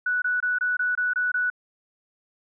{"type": "tone bursts", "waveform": "sine", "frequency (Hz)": 1478, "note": "F#6", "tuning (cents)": -2, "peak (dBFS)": -21, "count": 8, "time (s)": [0.06, 1.501], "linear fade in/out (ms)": 5, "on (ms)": 160, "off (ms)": 23, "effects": []}